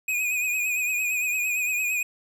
square tone with vibrato, 2489 Hz, D#7, in tune, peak -24 dBFS, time 0.08-2.03 s, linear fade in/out 5 ms, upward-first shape triangle, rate 8.8 Hz, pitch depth 60 cents each way, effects none

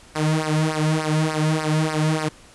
sawtooth tone with flanger, 155.56 Hz, D#3, in tune, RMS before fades -21 dBFS, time 0.15-2.29 s, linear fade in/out 10 ms, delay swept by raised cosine 0.28 to 2.68 ms, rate 3.4 Hz, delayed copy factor -0.9, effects pink hiss -48 dBFS RMS until 2.54 s + resampled to 24000 Hz

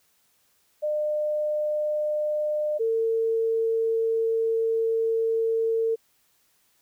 sine tone pair in turn, 603 / 451.7 Hz, D5 / A4, +46 / +45 cents, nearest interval perfect fourth, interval 501 cents, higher first, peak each -23 / -21 dBFS, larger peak second, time 0.82-2.79 / 2.79-5.96 s, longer second, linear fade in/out 20 ms, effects white hiss -66 dBFS RMS until 6.81 s

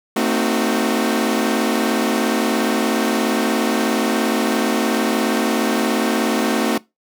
sawtooth chord, A diminished seventh, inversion none, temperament equal with one note detuned, 224.6 / 261.6 / 311.1 / 370 Hz, A3 / C4 / Eb4 / Gb4, +36 / 0 / 0 / 0 cents, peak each -16 / -18 / -20 / -19 dBFS, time 0.16-6.78 s, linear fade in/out 5 ms, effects noise-tail reverb RT60 0.2 s tail -21 dB re dry

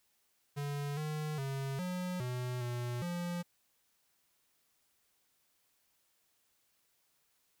square tone with pitch steps, 143.5 / 152.9 / 136.1 / 181.1 / 124.7 / 121.5 / 174.6 Hz, D3 / D#3 / C#3 / F#3 / B2 / B2 / F3, -40 / -30 / -31 / -37 / +17 / -28 / 0 cents, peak -36 dBFS, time 0.56-3.43 s, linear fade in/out 20 ms, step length 410 ms, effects white hiss -75 dBFS RMS until 7.6 s

